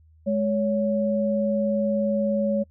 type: tone pair together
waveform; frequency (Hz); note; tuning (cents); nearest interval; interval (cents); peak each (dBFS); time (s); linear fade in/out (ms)
sine; 209.9 / 560.4; G#3 / C#5; +19 / +19; octave + perfect fourth; 1700; -23; 0.26-2.64; 20
effects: noise-tail reverb RT60 0.1 s tail -26 dB re dry + added 79 Hz sine -52 dBFS peak until 2.7 s